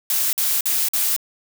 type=noise bursts; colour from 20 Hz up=blue; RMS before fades=-20 dBFS; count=4; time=0.1-1.164 s; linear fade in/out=2 ms; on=230 ms; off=48 ms; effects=none